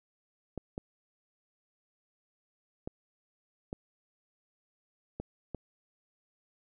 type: clicks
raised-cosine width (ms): 2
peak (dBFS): -23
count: 6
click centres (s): 0.577 / 0.779 / 2.875 / 3.729 / 5.2 / 5.547
effects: none